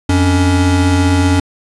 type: tone pair together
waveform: square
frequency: 89.18 / 282.9 Hz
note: F2 / C#4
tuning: +37 / +35 cents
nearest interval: octave + minor sixth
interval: 1998 cents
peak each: -12 / -14 dBFS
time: 0.09-1.4 s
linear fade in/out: 5 ms
effects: resampled to 24000 Hz